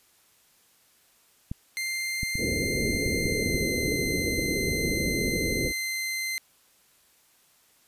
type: clicks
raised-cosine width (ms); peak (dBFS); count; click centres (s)
5; -19; 7; 1.515 / 2.232 / 2.355 / 2.949 / 3.063 / 3.256 / 3.546
type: tone with pitch glide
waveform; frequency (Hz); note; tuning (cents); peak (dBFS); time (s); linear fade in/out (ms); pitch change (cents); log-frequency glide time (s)
sawtooth; 2093 to 2074; C7 to C7; 0 to -16; -25; 1.77-6.38; 0; -16; 3.23-3.66
type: low-pass noise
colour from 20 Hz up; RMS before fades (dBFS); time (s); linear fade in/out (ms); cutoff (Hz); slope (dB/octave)
white; -29; 2.37-5.73; 50; 490; 48
effects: white hiss -62 dBFS RMS until 7.87 s + resampled to 32000 Hz